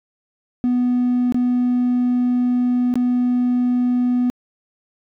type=tone with dropouts; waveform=triangle; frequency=246.9 Hz; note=B3; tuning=in tune; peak=-12 dBFS; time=0.64-4.3 s; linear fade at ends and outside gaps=0 ms; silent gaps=1.323-1.345 / 2.94-2.956 s; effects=tanh soft clip ceiling -10 dBFS